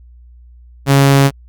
sawtooth tone, 138.4 Hz, C#3, 2 cents flat, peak -3 dBFS, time 0.86-1.31 s, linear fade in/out 50 ms, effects added 60 Hz sine -38 dBFS peak until 1.48 s + Opus 48 kbps

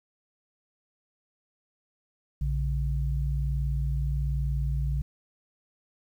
sine tone pair together, 58.9 / 140.1 Hz, A#1 / C#3, +19 / +19 cents, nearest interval octave + minor third, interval 1500 cents, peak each -26 / -30 dBFS, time 2.41-5.02 s, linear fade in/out 5 ms, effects 10-bit

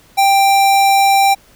square tone, 787 Hz, G5, 7 cents sharp, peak -9 dBFS, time 0.17-1.35 s, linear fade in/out 20 ms, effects pink hiss -48 dBFS RMS until 1.55 s

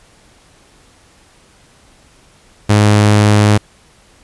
sawtooth tone, 104.6 Hz, G#2, 13 cents sharp, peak -3 dBFS, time 2.69-3.58 s, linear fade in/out 10 ms, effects pink hiss -48 dBFS RMS until 4.23 s + resampled to 24000 Hz

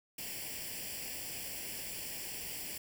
white noise with comb filter, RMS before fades -42 dBFS, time 0.18-2.78 s, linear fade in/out 5 ms, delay 0.39 ms, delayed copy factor +0.8, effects none

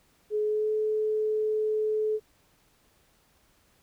sine tone with pitch glide, 423.8 to 430.5 Hz, G#4 to A4, +35 to -38 cents, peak -24 dBFS, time 0.3-2.2 s, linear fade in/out 50 ms, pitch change +27 cents, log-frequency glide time 0.43-0.71 s, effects pink hiss -65 dBFS RMS until 3.82 s

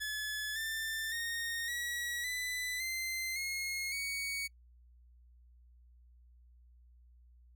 sawtooth tone with pitch steps, 1715 / 1781.6 / 1850.9 / 1922.8 / 1997.5 / 2075 / 2156 / 2240 Hz, A6 / A6 / A#6 / B6 / B6 / C7 / C#7 / C#7, -45 / +21 / -13 / -47 / +19 / -15 / -49 / +18 cents, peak -32 dBFS, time 0-4.48 s, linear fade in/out 20 ms, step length 560 ms, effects noise-tail reverb RT60 0.1 s tail -25 dB re dry + added 60 Hz sine -58 dBFS peak until 7.55 s

